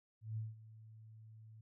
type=tone with ADSR envelope; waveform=sine; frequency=110 Hz; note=A2; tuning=in tune; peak=-37 dBFS; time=0.21-1.61 s; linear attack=160 ms; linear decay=180 ms; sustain=-17 dB; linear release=4 ms; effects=none